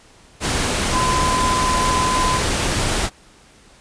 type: tone in noise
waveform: sine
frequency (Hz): 1017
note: C6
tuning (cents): -50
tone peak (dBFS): -18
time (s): 0.91-2.41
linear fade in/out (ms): 50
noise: pink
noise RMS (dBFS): -20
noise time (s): 0.4-3.1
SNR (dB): -1
effects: pink hiss -49 dBFS RMS until 3.8 s + resampled to 22050 Hz